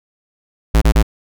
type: tone bursts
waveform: square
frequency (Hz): 55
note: A1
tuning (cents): 0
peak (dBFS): -9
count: 3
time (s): 0.74-1.028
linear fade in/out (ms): 10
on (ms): 76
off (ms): 30
effects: none